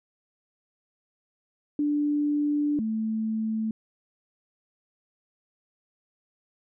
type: tone pair in turn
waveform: sine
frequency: 293.7 / 220 Hz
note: D4 / A3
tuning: 0 / 0 cents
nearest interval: perfect fourth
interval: 500 cents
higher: first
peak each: -22 / -25 dBFS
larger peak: first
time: 1.79-2.79 / 2.79-3.71 s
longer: first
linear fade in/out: 2 ms
effects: none